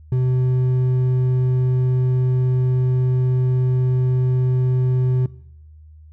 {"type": "tone with hard clipping", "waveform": "sine", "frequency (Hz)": 127.4, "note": "C3", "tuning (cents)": -46, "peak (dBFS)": -17, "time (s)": [0.12, 5.26], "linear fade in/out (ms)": 2, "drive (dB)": 5, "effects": ["noise-tail reverb RT60 0.9 s tail -21 dB re dry", "added 77 Hz sine -41 dBFS peak until 6.12 s"]}